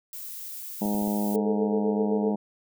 violet noise, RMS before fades -38 dBFS, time 0.13-1.36 s, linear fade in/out 2 ms
harmonic tone, 103.5 Hz, G#2, 5 cents flat, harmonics 2 / 3 / 4 / 5 / 6 / 7 / 8 / 9, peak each -25 / -34 / -37 / -39 / -37 / -39 / -39 / -42 dBFS, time 0.81-2.36 s, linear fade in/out 10 ms
clicks, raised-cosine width 2 ms, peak -28 dBFS, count 4, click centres 0.856 / 0.95 / 1.022 / 1.076 s
sine tone with tremolo, 440 Hz, A4, in tune, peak -22 dBFS, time 1.34-2.32 s, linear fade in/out 10 ms, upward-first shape triangle, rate 7.8 Hz, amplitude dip 85%
effects none

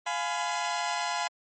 sawtooth chord, F diminished, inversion none, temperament just, 698.5 / 838.1 / 1005.8 Hz, F5 / Ab5 / Cb6, 0 / +16 / +31 cents, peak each -29 dBFS, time 0.06-1.28 s, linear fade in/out 10 ms, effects MP3 32 kbps

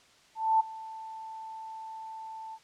sine tone with ADSR envelope, 885 Hz, A5, 10 cents sharp, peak -19 dBFS, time 0.35-2.59 s, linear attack 250 ms, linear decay 13 ms, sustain -20 dB, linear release 53 ms, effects white hiss -60 dBFS RMS until 2.63 s + low-pass 6000 Hz 12 dB/octave

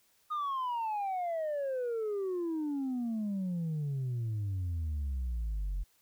sine exponential sweep, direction down, 1244.5 to 43.65 Hz, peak -29 dBFS, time 0.3-5.84 s, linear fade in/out 20 ms, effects tanh soft clip ceiling -30 dBFS + white hiss -69 dBFS RMS until 6.01 s

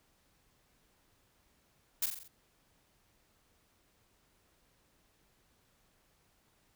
blue noise with echo, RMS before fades -31 dBFS, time 2.02-2.06 s, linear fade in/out 5 ms, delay 44 ms, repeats 5, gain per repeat -5 dB, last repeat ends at 2.28 s, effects pink hiss -71 dBFS RMS until 6.75 s

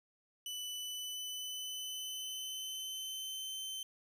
sawtooth tone with pitch glide, 2984 to 3086 Hz, F#7 to G7, +14 to -28 cents, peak -37 dBFS, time 0.46-3.83 s, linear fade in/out 2 ms, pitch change +58 cents, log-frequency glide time 0.75-3.61 s, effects none

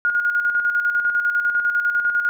sine tone with tremolo, 1431 Hz, F6, 42 cents sharp, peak -15 dBFS, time 0.05-2.29 s, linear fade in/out 0 ms, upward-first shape square, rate 10 Hz, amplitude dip 50%, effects none

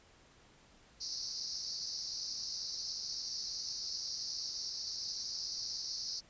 white band-pass noise, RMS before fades -41 dBFS, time 1-6.21 s, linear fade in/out 20 ms, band 4300 to 5800 Hz, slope 96 dB/octave, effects pink hiss -63 dBFS RMS until 6.29 s + resampled to 16000 Hz

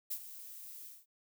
violet noise with ADSR envelope, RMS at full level -36 dBFS, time 0.1-1.06 s, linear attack 15 ms, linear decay 67 ms, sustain -13 dB, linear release 210 ms, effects none

